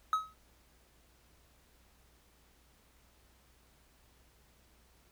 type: tone with exponential decay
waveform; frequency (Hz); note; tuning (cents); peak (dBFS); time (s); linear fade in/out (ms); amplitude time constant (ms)
triangle; 1277; D#6; +45; -22; 0.13-0.34; 1; 45
effects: added 60 Hz sine -67 dBFS peak until 5.11 s + pink hiss -67 dBFS RMS until 5.11 s